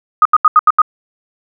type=tone bursts; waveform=sine; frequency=1244.5 Hz; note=D#6; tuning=in tune; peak=-3 dBFS; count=6; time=0.22-0.818 s; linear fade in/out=2 ms; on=33 ms; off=80 ms; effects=none